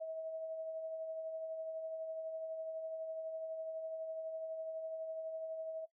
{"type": "tone with tremolo", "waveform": "sine", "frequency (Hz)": 643, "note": "E5", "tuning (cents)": -43, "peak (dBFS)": -38, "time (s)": [0, 5.86], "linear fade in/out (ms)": 20, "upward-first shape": "triangle", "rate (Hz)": 12, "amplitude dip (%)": 40, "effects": ["noise-tail reverb RT60 0.1 s tail -17 dB re dry"]}